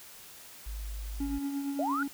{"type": "tone", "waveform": "sine", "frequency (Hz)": 51.91, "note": "G#1", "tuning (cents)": 0, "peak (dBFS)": -35, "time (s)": [0.66, 1.39], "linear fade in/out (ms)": 10}
{"type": "tone with tremolo", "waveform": "triangle", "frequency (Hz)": 279.8, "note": "C#4", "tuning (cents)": 16, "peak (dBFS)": -27, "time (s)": [1.2, 2.08], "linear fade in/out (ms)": 5, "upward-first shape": "triangle", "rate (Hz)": 8.7, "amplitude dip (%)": 50}
{"type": "linear sweep", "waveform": "sine", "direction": "up", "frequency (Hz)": [554.4, 1491], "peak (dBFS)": -29, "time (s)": [1.79, 2.03], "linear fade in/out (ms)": 2}
{"effects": ["white hiss -50 dBFS RMS until 2.13 s"]}